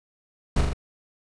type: noise with echo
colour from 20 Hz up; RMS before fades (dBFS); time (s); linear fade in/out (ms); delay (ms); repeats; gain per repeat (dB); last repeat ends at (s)
brown; -19; 0.56-0.61; 5; 41; 3; -3; 0.733
effects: resampled to 22050 Hz